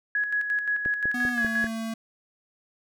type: tone with tremolo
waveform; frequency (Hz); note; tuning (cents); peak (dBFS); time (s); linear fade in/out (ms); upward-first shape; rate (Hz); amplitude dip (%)
sine; 1675; G#6; +14; -22; 0.15-1.67; 2; square; 5.7; 50
type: click train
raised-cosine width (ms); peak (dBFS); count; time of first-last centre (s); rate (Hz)
2; -22; 5; 0.86-1.643; 5.11
type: tone with pitch glide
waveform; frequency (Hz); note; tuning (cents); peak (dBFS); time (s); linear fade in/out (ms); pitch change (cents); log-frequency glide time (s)
square; 246.9 to 225.1; B3 to A3; 0 to +40; -30; 1.14-1.94; 5; -160; 1.32-1.44
effects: none